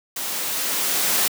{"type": "noise with level ramp", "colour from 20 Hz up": "white", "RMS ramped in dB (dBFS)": [-28, -19], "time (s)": [0.16, 1.28], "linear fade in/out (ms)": 5, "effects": ["high-pass 200 Hz 12 dB/octave"]}